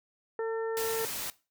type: harmonic tone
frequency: 450 Hz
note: A4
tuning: 39 cents sharp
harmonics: 1 / 2 / 3 / 4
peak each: -29 / -40 / -44 / -45 dBFS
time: 0.39-1.05 s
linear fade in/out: 2 ms
type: noise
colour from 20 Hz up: white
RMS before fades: -36 dBFS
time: 0.77-1.3 s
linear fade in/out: 0 ms
effects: noise-tail reverb RT60 0.3 s tail -19 dB re dry